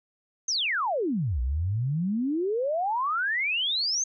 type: exponential two-way sweep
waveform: sine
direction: down then up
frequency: 6500 to 58.5 to 6500 Hz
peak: -24 dBFS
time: 0.48-4.04 s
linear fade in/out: 5 ms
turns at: 1.41 s
effects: none